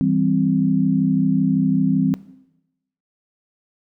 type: chord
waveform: sine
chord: C major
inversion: first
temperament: just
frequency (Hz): 163.52 / 196.22 / 261.6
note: E3 / G3 / C4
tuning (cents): -14 / +2 / 0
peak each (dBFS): -21 / -20 / -18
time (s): 0.01-2.14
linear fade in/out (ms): 0
effects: noise-tail reverb RT60 0.9 s tail -18 dB re dry